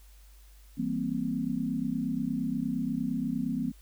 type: chord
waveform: sine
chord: C dominant seventh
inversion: first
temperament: equal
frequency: 164.81 / 196 / 233.1 / 261.6 Hz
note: E3 / G3 / Bb3 / C4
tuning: 0 / 0 / 0 / 0 cents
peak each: -36 / -36 / -32 / -32 dBFS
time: 0.77-3.72 s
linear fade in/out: 20 ms
effects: added 50 Hz sine -51 dBFS peak until 3.81 s + white hiss -62 dBFS RMS until 3.81 s